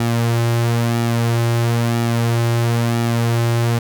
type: tone with flanger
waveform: sawtooth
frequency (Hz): 117.1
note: A#2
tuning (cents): +8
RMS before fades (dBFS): -17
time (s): 0-3.79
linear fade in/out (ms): 5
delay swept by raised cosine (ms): 1.9 to 4.5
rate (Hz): 1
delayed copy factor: -0.5
effects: none